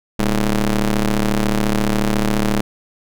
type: ring-modulated tone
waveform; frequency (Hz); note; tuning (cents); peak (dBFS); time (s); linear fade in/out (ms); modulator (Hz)
sawtooth; 110; A2; 0; -8; 0.19-2.61; 5; 92.9
effects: none